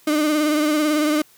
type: tone with vibrato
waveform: 35% pulse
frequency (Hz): 302.6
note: D#4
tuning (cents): -48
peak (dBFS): -15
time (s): 0.07-1.22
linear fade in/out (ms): 5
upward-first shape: triangle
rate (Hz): 18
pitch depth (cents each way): 56
effects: white hiss -53 dBFS RMS until 1.37 s